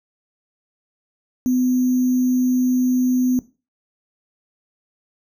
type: tone with sample-and-hold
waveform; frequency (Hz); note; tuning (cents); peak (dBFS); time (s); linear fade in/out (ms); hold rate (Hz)
sine; 252.6; B3; +39; -15; 1.46-3.39; 0; 6300
effects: noise-tail reverb RT60 0.3 s tail -17 dB re dry